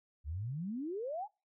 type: exponential sweep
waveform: sine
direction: up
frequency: 67.6 to 880 Hz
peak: -36 dBFS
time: 0.24-1.28 s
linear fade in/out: 50 ms
effects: noise-tail reverb RT60 0.3 s tail -26 dB re dry